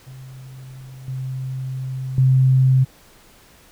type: tone with level steps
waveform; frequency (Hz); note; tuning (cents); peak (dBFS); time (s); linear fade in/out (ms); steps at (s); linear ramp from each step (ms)
sine; 130.81; C3; 0; -35 / -24 / -11; 0.06-2.85; 20; 1.08 / 2.18; 2
effects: pink hiss -50 dBFS RMS until 3.71 s